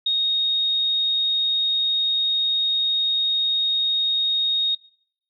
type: tone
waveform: sine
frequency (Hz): 3729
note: A#7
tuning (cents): 0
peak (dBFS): -18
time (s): 0.06-4.75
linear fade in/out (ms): 5
effects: noise-tail reverb RT60 0.7 s tail -24 dB re dry